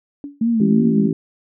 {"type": "tone with exponential decay", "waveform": "sine", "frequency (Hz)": 285.2, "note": "C#4", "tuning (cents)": 49, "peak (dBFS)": -24, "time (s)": [0.24, 0.45], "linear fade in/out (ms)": 1, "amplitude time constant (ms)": 44}
{"type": "tone with vibrato", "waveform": "sine", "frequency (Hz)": 220, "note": "A3", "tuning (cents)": 0, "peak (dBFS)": -14, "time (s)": [0.41, 1.07], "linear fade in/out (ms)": 5, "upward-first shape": "sine", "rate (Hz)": 2.9, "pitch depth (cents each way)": 110}
{"type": "harmonic tone", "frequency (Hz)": 55, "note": "A1", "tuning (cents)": 0, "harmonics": [3, 4, 5, 6, 7], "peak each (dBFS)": [-21, -24, -21, -27, -24], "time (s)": [0.6, 1.13], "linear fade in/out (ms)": 5}
{"effects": []}